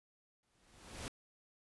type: noise with exponential growth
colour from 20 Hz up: pink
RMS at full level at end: -42 dBFS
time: 0.43-1.08 s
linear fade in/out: 0 ms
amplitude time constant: 140 ms
effects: resampled to 24000 Hz